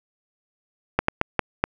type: slowing click train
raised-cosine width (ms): 0.5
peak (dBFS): -3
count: 5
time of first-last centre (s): 0.99-1.64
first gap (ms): 94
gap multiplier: 1.38
effects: none